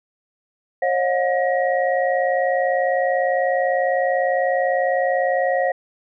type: tone cluster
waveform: sine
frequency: 540 / 600 / 718 / 1897 Hz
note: C#5 / D5 / F5 / A#6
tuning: -45 / +37 / +48 / +30 cents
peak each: -20 / -26 / -21 / -26 dBFS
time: 0.82-5.72 s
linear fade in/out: 5 ms
effects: none